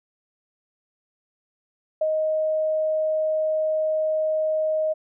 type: tone with ADSR envelope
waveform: sine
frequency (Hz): 625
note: D#5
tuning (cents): +8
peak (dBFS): -18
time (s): 2.01-4.94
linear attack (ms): 6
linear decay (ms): 42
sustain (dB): -2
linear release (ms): 20
effects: none